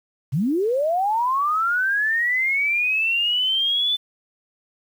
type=linear sweep; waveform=sine; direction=up; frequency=116.54 to 3520 Hz; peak=-18 dBFS; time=0.32-3.97 s; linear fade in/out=20 ms; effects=8-bit